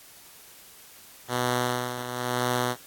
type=tone with tremolo; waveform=5% pulse; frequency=123.47 Hz; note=B2; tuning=in tune; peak=-12 dBFS; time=1.28-2.76 s; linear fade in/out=50 ms; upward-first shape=sine; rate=1 Hz; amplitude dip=65%; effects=white hiss -50 dBFS RMS until 2.86 s + AAC 64 kbps